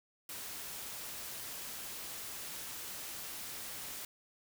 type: noise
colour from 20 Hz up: white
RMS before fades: -44 dBFS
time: 0.29-4.05 s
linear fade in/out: 2 ms
effects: none